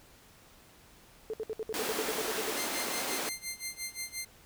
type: tone bursts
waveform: sine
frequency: 438.4 Hz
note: A4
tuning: 6 cents flat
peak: -32 dBFS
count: 13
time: 1.3-2.511 s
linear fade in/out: 0 ms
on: 35 ms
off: 63 ms
type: high-pass noise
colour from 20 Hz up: pink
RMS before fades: -35 dBFS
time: 1.74-3.29 s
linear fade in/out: 0 ms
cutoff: 250 Hz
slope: 24 dB/octave
type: tone with tremolo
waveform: 10% pulse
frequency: 2093 Hz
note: C7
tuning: in tune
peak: -25 dBFS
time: 2.57-4.25 s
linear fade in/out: 5 ms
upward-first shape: sine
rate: 5.7 Hz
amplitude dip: 90%
effects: pink hiss -58 dBFS RMS until 4.45 s